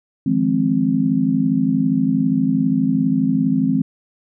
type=chord; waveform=sine; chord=F minor seventh; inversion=third; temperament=just; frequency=157.15 / 174.61 / 209.5 / 261.9 Hz; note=Eb3 / F3 / Ab3 / C4; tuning=+18 / 0 / +15 / +2 cents; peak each=-23 / -23 / -20 / -17 dBFS; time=0.26-3.82 s; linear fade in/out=5 ms; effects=none